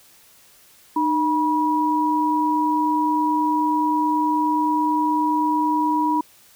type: tone pair together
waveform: sine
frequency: 304.9 / 968 Hz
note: D#4 / B5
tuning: -35 / -35 cents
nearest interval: octave + minor sixth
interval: 2000 cents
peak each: -21 / -19 dBFS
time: 0.96-6.21 s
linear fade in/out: 5 ms
effects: white hiss -52 dBFS RMS until 6.55 s